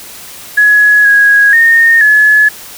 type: tone with pitch steps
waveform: sine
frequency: 1684 / 1654 / 1836 / 1707 Hz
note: G#6 / G#6 / A#6 / G#6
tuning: +24 / -8 / -27 / +47 cents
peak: -3 dBFS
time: 0.57-2.49 s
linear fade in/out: 10 ms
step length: 480 ms
effects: white hiss -30 dBFS RMS until 2.77 s